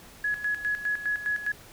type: tone with tremolo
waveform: sine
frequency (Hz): 1685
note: G#6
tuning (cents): +25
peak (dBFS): -24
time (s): 0.24-1.52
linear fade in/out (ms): 5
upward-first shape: square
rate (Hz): 4.9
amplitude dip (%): 70
effects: pink hiss -50 dBFS RMS until 1.72 s